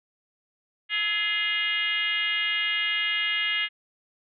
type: tone with frequency modulation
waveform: sine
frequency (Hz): 2472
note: D#7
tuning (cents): -12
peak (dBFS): -23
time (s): 0.89-3.69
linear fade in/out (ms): 50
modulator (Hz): 389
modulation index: 2
effects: none